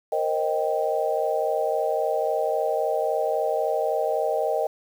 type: chord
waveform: sine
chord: C minor seventh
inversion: third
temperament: equal with one note detuned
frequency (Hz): 466.2 / 529.9 / 622.3 / 784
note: Bb4 / C5 / Eb5 / G5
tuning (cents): 0 / +22 / 0 / 0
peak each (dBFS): -27 / -29 / -25 / -28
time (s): 0.12-4.67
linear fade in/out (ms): 5
effects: 8-bit